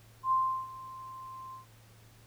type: tone with ADSR envelope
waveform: sine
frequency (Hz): 1046.5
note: C6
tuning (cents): 0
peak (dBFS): -23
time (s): 0.23-1.66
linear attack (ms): 86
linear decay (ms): 350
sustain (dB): -19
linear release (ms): 120
effects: added 112 Hz sine -57 dBFS peak until 2.26 s + pink hiss -61 dBFS RMS until 2.26 s